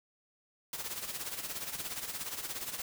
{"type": "noise with tremolo", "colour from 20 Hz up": "white", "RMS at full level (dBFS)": -37, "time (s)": [0.73, 2.82], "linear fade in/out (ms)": 2, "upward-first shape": "sine", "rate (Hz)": 17, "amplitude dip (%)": 65, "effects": []}